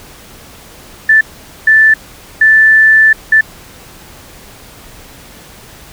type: tone bursts at uneven times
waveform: sine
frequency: 1760 Hz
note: A6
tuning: in tune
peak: -3 dBFS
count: 4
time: 1.09-1.21 / 1.67-1.94 / 2.41-3.13 / 3.32-3.41 s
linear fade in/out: 5 ms
effects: pink hiss -36 dBFS RMS until 5.92 s